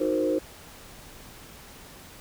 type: chord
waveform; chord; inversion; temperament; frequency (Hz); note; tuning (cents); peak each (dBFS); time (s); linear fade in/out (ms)
sine; C half-diminished seventh; first; equal with one note detuned; 311.1 / 366.4 / 466.2 / 523.3; Eb4 / Gb4 / Bb4 / C5; 0 / -17 / 0 / 0; -26 / -29 / -29 / -26; 0-0.39; 10
effects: tanh soft clip ceiling -14 dBFS + pink hiss -47 dBFS RMS until 2.2 s